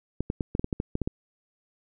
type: clicks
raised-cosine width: 3 ms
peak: -14 dBFS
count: 11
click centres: 0.206 / 0.301 / 0.408 / 0.551 / 0.595 / 0.644 / 0.728 / 0.801 / 0.954 / 1.017 / 1.075 s
effects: none